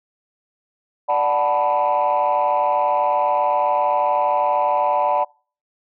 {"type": "chord", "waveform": "sine", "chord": "B minor seventh", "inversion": "first", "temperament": "equal", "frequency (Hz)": [587.3, 740, 880, 987.8], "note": ["D5", "F#5", "A5", "B5"], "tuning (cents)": [0, 0, 0, 0], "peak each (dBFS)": -20, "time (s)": [1.08, 5.25], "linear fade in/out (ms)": 20, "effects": ["noise-tail reverb RT60 0.4 s tail -26 dB re dry", "tanh soft clip ceiling -10 dBFS"]}